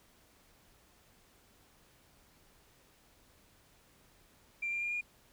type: tone with pitch steps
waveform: sine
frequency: 2368 / 2387 / 2407 / 2426 Hz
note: D7 / D7 / D7 / D#7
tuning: +14 / +28 / +42 / -44 cents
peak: -32 dBFS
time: 4.62-5.012 s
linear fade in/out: 10 ms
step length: 98 ms
effects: tanh soft clip ceiling -28 dBFS + pink hiss -65 dBFS RMS until 5.32 s